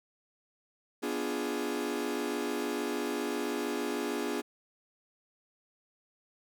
40% pulse chord, B diminished seventh, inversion none, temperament equal, 246.9 / 293.7 / 349.2 / 415.3 Hz, B3 / D4 / F4 / Ab4, 0 / 0 / 0 / 0 cents, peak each -37 / -36 / -37 / -35 dBFS, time 1.02-4.42 s, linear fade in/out 20 ms, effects none

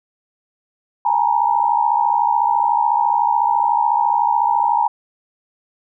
sine tone cluster, 825 / 901 / 955 Hz, G#5 / A5 / A#5, -12 / +41 / +42 cents, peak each -18 dBFS, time 1.05-4.88 s, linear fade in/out 5 ms, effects none

